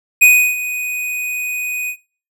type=tone with ADSR envelope; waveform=square; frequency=2489 Hz; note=D#7; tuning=in tune; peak=-5 dBFS; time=0.21-1.97 s; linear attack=14 ms; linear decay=330 ms; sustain=-15 dB; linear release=83 ms; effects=noise-tail reverb RT60 0.4 s tail -21 dB re dry